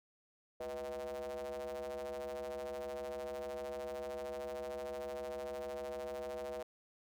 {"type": "ring-modulated tone", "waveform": "square", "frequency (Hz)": 69.3, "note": "C#2", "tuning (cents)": 0, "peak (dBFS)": -38, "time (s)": [0.6, 6.63], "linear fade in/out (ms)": 5, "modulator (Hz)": 561, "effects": []}